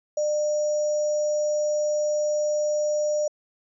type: tone with sample-and-hold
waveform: sine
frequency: 600 Hz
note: D5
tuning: 37 cents sharp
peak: -21 dBFS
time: 0.17-3.28 s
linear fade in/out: 5 ms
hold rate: 6300 Hz
effects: resampled to 22050 Hz